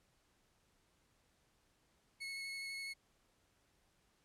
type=tone with vibrato; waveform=30% pulse; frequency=2190 Hz; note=C#7; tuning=22 cents flat; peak=-40 dBFS; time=2.2-2.94 s; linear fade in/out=20 ms; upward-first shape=square; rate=12 Hz; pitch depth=9 cents each way; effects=pink hiss -75 dBFS RMS until 4.24 s + low-pass 11000 Hz 12 dB/octave